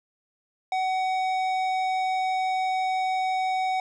sine tone with tanh clipping, 751 Hz, F#5, 26 cents sharp, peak -25 dBFS, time 0.72-3.8 s, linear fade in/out 2 ms, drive 13 dB, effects none

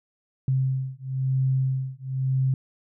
sine beating tone pair, 131.5 / 132.5 Hz, C3 / C3, +9 / +22 cents, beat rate 1 Hz, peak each -25 dBFS, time 0.48-2.54 s, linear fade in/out 2 ms, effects none

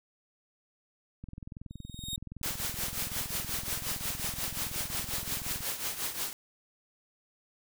click train, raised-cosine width 5 ms, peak -30 dBFS, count 94, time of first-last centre 1.24-5.606 s, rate 21.3 Hz
sawtooth tone with exponential growth, 3729 Hz, A#7, in tune, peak -28 dBFS, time 1.7-2.16 s, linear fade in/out 2 ms, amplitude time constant 100 ms
white noise with tremolo, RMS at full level -32 dBFS, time 2.43-6.33 s, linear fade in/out 0 ms, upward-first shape triangle, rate 5.6 Hz, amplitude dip 75%
effects none

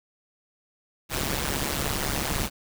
pink noise with amplitude modulation, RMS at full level -24 dBFS, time 1.09-2.5 s, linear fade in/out 50 ms, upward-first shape sine, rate 141 Hz, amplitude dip 90%, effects none

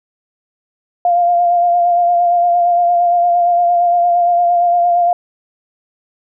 sine tone with vibrato, 698.5 Hz, F5, in tune, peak -9 dBFS, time 1.05-5.13 s, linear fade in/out 2 ms, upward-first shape sine, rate 8.7 Hz, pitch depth 25 cents each way, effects none

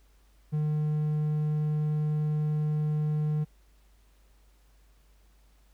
triangle tone, 151.7 Hz, D#3, 44 cents flat, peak -23 dBFS, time 0.52-3.45 s, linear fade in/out 20 ms, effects added 50 Hz sine -58 dBFS peak until 5.73 s + pink hiss -68 dBFS RMS until 5.73 s

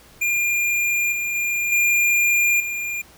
square tone with level steps, 2405 Hz, D7, 41 cents sharp, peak -19 / -23 / -21 / -16 / -25 dBFS, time 0.21-3.02 s, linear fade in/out 10 ms, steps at 1.12 / 1.35 / 1.72 / 2.6 s, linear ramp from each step 2 ms, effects pink hiss -49 dBFS RMS until 3.17 s

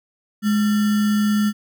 sine tone with sample-and-hold, 209.5 Hz, G#3, 15 cents sharp, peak -15 dBFS, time 0.42-1.53 s, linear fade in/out 50 ms, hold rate 1575 Hz, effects none

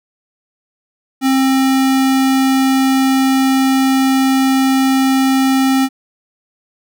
square tone, 265.8 Hz, C4, 27 cents sharp, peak -11 dBFS, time 1.21-5.89 s, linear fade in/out 50 ms, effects none

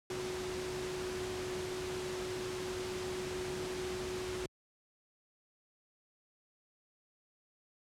sine tone in noise, 368.2 Hz, F#4, 8 cents flat, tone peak -38 dBFS, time 0.1-4.46 s, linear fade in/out 2 ms, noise pink, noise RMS -42 dBFS, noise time 0.1-4.46 s, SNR +1 dB, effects high-pass 60 Hz 12 dB/octave + low-pass 8000 Hz 12 dB/octave

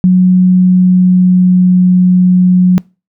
sine tone with pitch glide, 183.2 to 181.83 Hz, F#3 to F#3, -17 to -30 cents, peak -3 dBFS, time 0.04-2.78 s, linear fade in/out 0 ms, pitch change -13 cents, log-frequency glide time 0.44-1.82 s, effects noise-tail reverb RT60 0.3 s tail -25 dB re dry

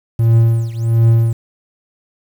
triangle tone with tremolo, 114.7 Hz, A#2, 28 cents flat, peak -4 dBFS, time 0.19-1.33 s, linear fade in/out 5 ms, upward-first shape triangle, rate 1.4 Hz, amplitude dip 90%, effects 7-bit

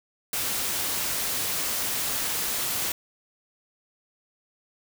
white noise, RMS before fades -28 dBFS, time 0.33-2.92 s, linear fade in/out 2 ms, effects none

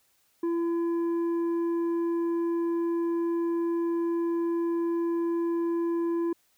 sine tone with tanh clipping, 337.8 Hz, E4, 42 cents sharp, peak -26 dBFS, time 0.43-6.33 s, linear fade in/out 5 ms, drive 6 dB, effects white hiss -68 dBFS RMS until 6.57 s

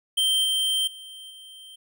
square tone with level steps, 3136 Hz, G7, in tune, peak -20 / -22 / -40 / -43 dBFS, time 0.17-1.76 s, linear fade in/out 10 ms, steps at 0.44 / 0.87 / 1.3 s, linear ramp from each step 5 ms, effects none

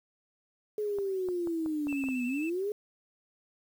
sine linear two-way sweep, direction down then up, 426.3 to 241.7 to 426.3 Hz, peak -29 dBFS, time 0.78-2.72 s, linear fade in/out 2 ms, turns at 2.26 s
clicks, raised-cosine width 1 ms, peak -30 dBFS, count 8, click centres 0.986 / 1.287 / 1.473 / 1.661 / 1.87 / 1.927 / 2.039 / 2.087 s
triangle tone with vibrato, 2637 Hz, E7, in tune, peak -37 dBFS, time 1.88-2.5 s, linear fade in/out 10 ms, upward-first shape square, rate 11 Hz, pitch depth 20 cents each way
effects 9-bit

